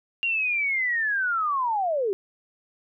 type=linear sweep; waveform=sine; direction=down; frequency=2794 to 370 Hz; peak=-22 dBFS; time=0.23-2.13 s; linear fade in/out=0 ms; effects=none